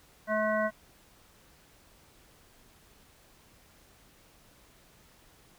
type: harmonic tone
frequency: 215.1 Hz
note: A3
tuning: 39 cents flat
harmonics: 1 / 3 / 5 / 7 / 9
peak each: -34 / -28 / -34 / -34 / -36 dBFS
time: 0.27-0.71 s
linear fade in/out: 50 ms
effects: pink hiss -60 dBFS RMS until 5.58 s